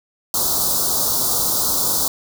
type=band-stop noise; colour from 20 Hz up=white; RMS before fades=-19 dBFS; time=0.34-2.08 s; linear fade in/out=2 ms; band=1300 to 3900 Hz; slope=48 dB/octave; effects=none